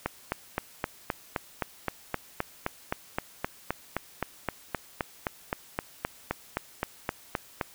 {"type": "click train", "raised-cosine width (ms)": 0.5, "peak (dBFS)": -12, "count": 30, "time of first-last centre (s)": [0.06, 7.612], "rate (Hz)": 3.84, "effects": ["white hiss -53 dBFS RMS until 7.74 s"]}